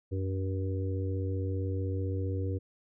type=harmonic tone with a mistuned harmonic; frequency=95.5 Hz; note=G2; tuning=45 cents flat; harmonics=1 / 3 / 4 / 5; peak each=-30 / -39 / -41 / -40 dBFS; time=0.11-2.59 s; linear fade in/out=20 ms; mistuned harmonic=1; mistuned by=-37 cents; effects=none